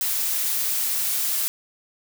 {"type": "noise", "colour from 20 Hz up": "blue", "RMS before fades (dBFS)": -24, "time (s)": [0.01, 1.48], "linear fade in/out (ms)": 0, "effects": []}